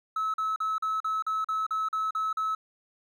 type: tone bursts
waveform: triangle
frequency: 1296 Hz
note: E6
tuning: 30 cents flat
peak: -23 dBFS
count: 11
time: 0.16-2.55 s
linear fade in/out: 5 ms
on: 180 ms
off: 41 ms
effects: tanh soft clip ceiling -22 dBFS